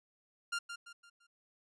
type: tone with echo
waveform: sawtooth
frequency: 1396.9 Hz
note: F6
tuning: in tune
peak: -30 dBFS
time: 0.52-0.59 s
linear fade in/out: 10 ms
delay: 170 ms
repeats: 4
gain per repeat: -8 dB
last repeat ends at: 1.27 s
effects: resampled to 22050 Hz